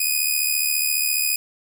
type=tone with amplitude modulation; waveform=5% pulse; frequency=2489 Hz; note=D#7; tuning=in tune; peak=-7 dBFS; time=0-1.36 s; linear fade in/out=5 ms; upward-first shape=sine; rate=74.6 Hz; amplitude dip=55%; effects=none